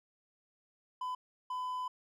triangle tone bursts at uneven times, 1006 Hz, B5, 32 cents sharp, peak -33 dBFS, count 2, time 1.01-1.15 / 1.5-1.88 s, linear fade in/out 5 ms, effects none

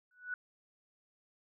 sine tone with exponential growth, 1478 Hz, F#6, 2 cents flat, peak -32 dBFS, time 0.11-0.34 s, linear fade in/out 2 ms, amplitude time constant 49 ms, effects none

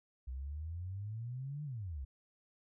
sine exponential two-way sweep, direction up then down, 62 to 152.2 to 62 Hz, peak -39 dBFS, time 0.27-2.05 s, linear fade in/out 10 ms, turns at 1.64 s, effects none

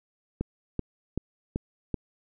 click train, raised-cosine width 3 ms, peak -15 dBFS, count 5, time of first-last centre 0.41-1.943 s, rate 2.61 Hz, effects none

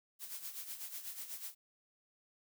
blue noise with tremolo, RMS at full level -43 dBFS, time 0.19-1.55 s, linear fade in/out 50 ms, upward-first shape sine, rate 8.1 Hz, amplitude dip 65%, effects none

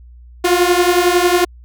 sawtooth beating tone pair, 349.2 / 360.2 Hz, F4 / F#4, 0 / -46 cents, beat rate 11 Hz, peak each -10 dBFS, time 0.44-1.45 s, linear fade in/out 10 ms, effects added 60 Hz sine -37 dBFS peak until 1.64 s

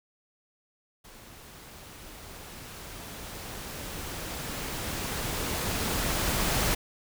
pink noise with level ramp, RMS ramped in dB -50 to -26 dBFS, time 1.04-6.75 s, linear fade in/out 10 ms, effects none

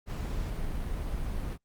brown noise, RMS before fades -33 dBFS, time 0.06-1.58 s, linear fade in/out 50 ms, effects noise-tail reverb RT60 0.1 s tail -23 dB re dry + Opus 48 kbps

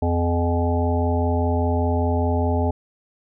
harmonic tone with a mistuned harmonic, 85 Hz, F2, 46 cents flat, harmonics 1 / 3 / 5 / 7 / 9 / 10, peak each -20 / -25 / -27 / -28 / -30 / -30 dBFS, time 0.02-2.71 s, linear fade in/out 5 ms, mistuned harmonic 7, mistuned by +45 cents, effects none

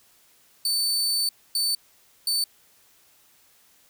sawtooth tone bursts at uneven times, 4530 Hz, C#8, 37 cents sharp, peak -19 dBFS, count 3, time 0.65-1.29 / 1.55-1.75 / 2.27-2.44 s, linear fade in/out 2 ms, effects white hiss -59 dBFS RMS until 3.89 s

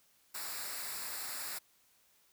white noise with comb filter, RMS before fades -41 dBFS, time 0.34-1.59 s, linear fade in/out 10 ms, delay 0.32 ms, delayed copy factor -0.65, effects white hiss -69 dBFS RMS until 2.32 s

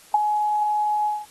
sine tone with ADSR envelope, 842 Hz, G#5, 24 cents sharp, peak -11 dBFS, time 0.14-1.26 s, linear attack 4 ms, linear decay 24 ms, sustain -8 dB, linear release 190 ms, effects white hiss -50 dBFS RMS until 1.3 s + AAC 32 kbps

